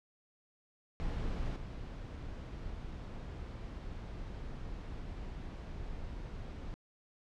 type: noise with level steps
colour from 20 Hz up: brown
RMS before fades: -37 / -43 dBFS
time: 1-6.74 s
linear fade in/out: 0 ms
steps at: 1.56 s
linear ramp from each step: 2 ms
effects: low-pass 5000 Hz 12 dB/octave